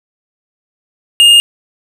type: tone with hard clipping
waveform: sine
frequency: 2831 Hz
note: F7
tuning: 23 cents sharp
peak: -4 dBFS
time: 1.2-1.4 s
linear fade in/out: 0 ms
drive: 7 dB
effects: none